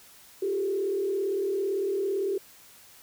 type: tone with frequency modulation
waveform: sine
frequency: 392 Hz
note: G4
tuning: in tune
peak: -25 dBFS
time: 0.42-2.38 s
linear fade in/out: 5 ms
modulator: 37.8 Hz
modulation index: 0.79
effects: white hiss -53 dBFS RMS until 3.02 s